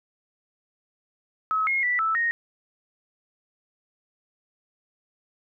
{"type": "tone with pitch steps", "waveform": "sine", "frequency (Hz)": [1285, 2152, 1967, 1315, 1863], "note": ["E6", "C7", "B6", "E6", "A#6"], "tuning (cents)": [-45, 48, -7, -5, -2], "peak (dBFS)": -21, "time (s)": [1.51, 2.31], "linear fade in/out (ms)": 0, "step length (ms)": 160, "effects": []}